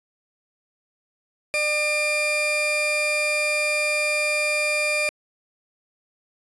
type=tone pair together; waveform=40% pulse; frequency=600 / 2400 Hz; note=D5 / D7; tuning=+37 / +37 cents; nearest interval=2 octaves; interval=2400 cents; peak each=-25 / -22 dBFS; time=1.54-5.09 s; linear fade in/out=0 ms; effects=resampled to 22050 Hz